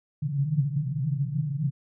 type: band-pass noise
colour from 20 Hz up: pink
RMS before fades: -27 dBFS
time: 0.22-1.71 s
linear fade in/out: 10 ms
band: 130 to 160 Hz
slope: 96 dB/octave
effects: none